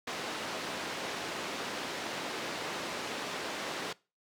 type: band-pass noise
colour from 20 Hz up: pink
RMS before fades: -38 dBFS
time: 0.07-3.93 s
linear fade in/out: 5 ms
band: 300 to 5100 Hz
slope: 12 dB/octave
effects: noise-tail reverb RT60 0.3 s tail -22 dB re dry